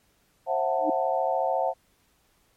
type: chord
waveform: sine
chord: F# half-diminished seventh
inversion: second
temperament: just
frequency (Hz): 532.8 / 666 / 740 / 888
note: C5 / E5 / F#5 / A5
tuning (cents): +31 / +18 / 0 / +16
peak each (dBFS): -28 / -28 / -27 / -30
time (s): 0.46-1.74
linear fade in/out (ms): 50
type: tone with exponential growth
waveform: sine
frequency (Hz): 308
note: D#4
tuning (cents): -17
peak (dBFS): -21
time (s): 0.78-0.9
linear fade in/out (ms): 5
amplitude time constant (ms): 26
effects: pink hiss -66 dBFS RMS until 2.56 s + MP3 64 kbps